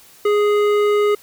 triangle tone with hard clipping, 415.3 Hz, G#4, in tune, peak -15 dBFS, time 0.25-1.15 s, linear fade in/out 5 ms, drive 16 dB, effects white hiss -47 dBFS RMS until 1.22 s

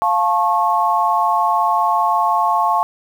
sine chord, F augmented, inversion none, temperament just, 698.5 / 873.1 / 1091.3 Hz, F5 / A5 / C#6, 0 / -14 / -27 cents, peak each -19 / -17 / -17 dBFS, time 0.02-2.83 s, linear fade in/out 0 ms, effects 7-bit

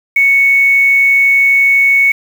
sine tone with quantisation, 2217 Hz, C#7, in tune, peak -6 dBFS, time 0.16-2.12 s, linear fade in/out 5 ms, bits 5, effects none

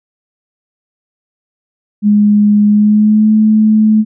sine tone with pitch glide, 207.7 to 216 Hz, G#3 to A3, 0 to -32 cents, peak -5 dBFS, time 2.02-4.05 s, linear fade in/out 50 ms, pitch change +68 cents, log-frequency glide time 2.67-3.32 s, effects none

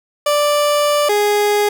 30% pulse tone pair in turn, 587.3 / 414.2 Hz, D5 / G#4, 0 / -5 cents, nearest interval tritone, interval 605 cents, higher first, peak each -10 dBFS, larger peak neither, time 0.26-1.09 / 1.09-1.69 s, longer first, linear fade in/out 5 ms, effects none

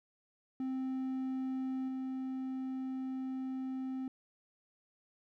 triangle tone with level steps, 261.6 Hz, C4, in tune, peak -32 / -34 dBFS, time 0.6-4.08 s, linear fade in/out 2 ms, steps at 1.88 s, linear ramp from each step 5 ms, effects none

